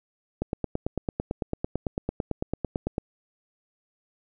click train, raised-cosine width 2 ms, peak -13 dBFS, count 24, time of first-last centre 0.42-2.981 s, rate 8.98 Hz, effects none

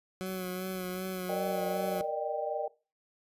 20% pulse tone with vibrato, 185 Hz, F#3, in tune, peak -29 dBFS, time 0.21-2.01 s, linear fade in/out 0 ms, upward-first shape sine, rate 2.6 Hz, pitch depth 28 cents each way
white band-stop noise, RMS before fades -46 dBFS, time 0.26-2 s, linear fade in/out 0 ms, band 450 to 11000 Hz, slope 48 dB/octave
sine chord, Eb major seventh, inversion second, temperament equal with one note detuned, 466.2 / 587.3 / 610.9 / 784 Hz, Bb4 / D5 / Eb5 / G5, 0 / 0 / -32 / 0 cents, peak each -37 / -37 / -35 / -36 dBFS, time 1.29-2.68 s, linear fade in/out 5 ms
effects noise-tail reverb RT60 0.3 s tail -19 dB re dry + resampled to 32000 Hz

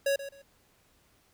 square tone with echo, 555 Hz, C#5, 2 cents sharp, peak -25 dBFS, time 0.06-0.16 s, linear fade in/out 5 ms, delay 130 ms, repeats 2, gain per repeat -13 dB, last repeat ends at 0.42 s, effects pink hiss -66 dBFS RMS until 1.33 s

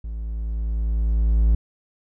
triangle tone with level ramp, 55 Hz, A1, in tune, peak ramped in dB -26 to -11 dBFS, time 0.04-1.55 s, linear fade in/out 5 ms, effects none

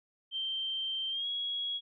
sine tone with pitch glide, 3136 to 3322 Hz, G7 to G#7, 0 to 0 cents, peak -32 dBFS, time 0.31-1.81 s, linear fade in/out 50 ms, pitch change +100 cents, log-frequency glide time 1.1-1.27 s, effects none

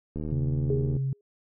click train, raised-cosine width 3 ms, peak -21 dBFS, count 63, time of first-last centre 0.16-0.966 s, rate 76.9 Hz
sine tone, 134.5 Hz, C3, 48 cents sharp, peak -25 dBFS, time 0.32-1.13 s, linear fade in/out 2 ms
sine tone with exponential decay, 410.7 Hz, G#4, 19 cents flat, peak -23 dBFS, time 0.7-1.21 s, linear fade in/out 2 ms, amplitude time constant 110 ms
effects none

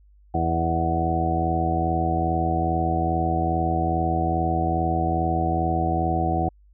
harmonic tone with a mistuned harmonic, 82.41 Hz, E2, in tune, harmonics 1 / 2 / 3 / 4 / 5 / 6 / 7 / 8 / 9, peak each -26 / -28 / -34 / -28 / -36 / -35 / -36 / -33 / -24 dBFS, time 0.34-6.49 s, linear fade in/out 5 ms, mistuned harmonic 7, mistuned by +45 cents, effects added 50 Hz sine -51 dBFS peak until 6.73 s

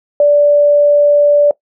sine tone, 583 Hz, D5, 13 cents flat, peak -5 dBFS, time 0.2-1.51 s, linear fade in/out 2 ms, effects noise-tail reverb RT60 0.1 s tail -20 dB re dry

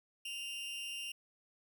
40% pulse tone with amplitude modulation, 2794 Hz, F7, in tune, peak -36 dBFS, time 0.25-1.12 s, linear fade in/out 5 ms, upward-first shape sine, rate 236 Hz, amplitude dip 65%, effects none

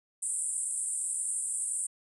pink band-pass noise, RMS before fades -33 dBFS, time 0.22-1.87 s, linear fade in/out 10 ms, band 8100 to 9600 Hz, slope 96 dB/octave, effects none

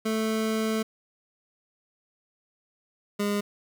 25% pulse tone pair in turn, 220 / 204.8 Hz, A3 / G#3, 0 / -24 cents, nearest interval minor second, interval 124 cents, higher first, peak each -21 dBFS, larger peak neither, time 0.05-0.83 / 3.19-3.41 s, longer first, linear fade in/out 10 ms, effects 10-bit

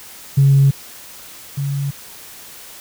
sine tone pair in turn, 138.1 / 140.27 Hz, C#3 / C#3, -6 / +21 cents, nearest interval unison, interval 27 cents, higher second, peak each -7 / -18 dBFS, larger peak first, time 0.37-0.71 / 1.57-1.91 s, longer neither, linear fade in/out 10 ms, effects tanh soft clip ceiling -4 dBFS + white hiss -38 dBFS RMS until 2.8 s

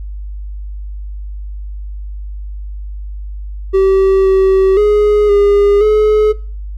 triangle tone with pitch steps, 385.2 / 382.8 / 417.6 / 406 / 426.4 Hz, G4 / G4 / G#4 / G#4 / G#4, -30 / -41 / +10 / -39 / +46 cents, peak -5 dBFS, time 3.73-6.33 s, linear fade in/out 20 ms, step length 520 ms, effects noise-tail reverb RT60 0.5 s tail -23 dB re dry + added 50 Hz sine -22 dBFS peak until 6.77 s

